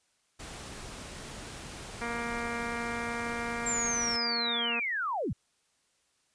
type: noise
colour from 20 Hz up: pink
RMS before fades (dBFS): -43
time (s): 0.39-4.17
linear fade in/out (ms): 10
type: harmonic tone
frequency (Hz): 235.2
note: A#3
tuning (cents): +16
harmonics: 1 / 2 / 3 / 4 / 5 / 6 / 7 / 8 / 9 / 10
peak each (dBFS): -39 / -40 / -42 / -42 / -42 / -41 / -43 / -44 / -43 / -43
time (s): 2.01-4.8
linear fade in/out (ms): 10
type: linear sweep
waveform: sine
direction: down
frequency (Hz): 7459 to 61.74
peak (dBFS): -29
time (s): 3.66-5.33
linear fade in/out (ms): 5
effects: white hiss -72 dBFS RMS until 6.34 s + resampled to 22050 Hz